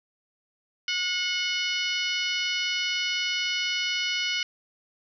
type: harmonic tone with a mistuned harmonic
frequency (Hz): 726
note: F#5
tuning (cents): -33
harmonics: 2 / 3 / 4 / 5 / 6 / 7 / 8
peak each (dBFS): -35 / -30 / -29 / -39 / -36 / -34 / -40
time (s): 0.88-4.43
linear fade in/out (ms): 2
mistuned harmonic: 4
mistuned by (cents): +32
effects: none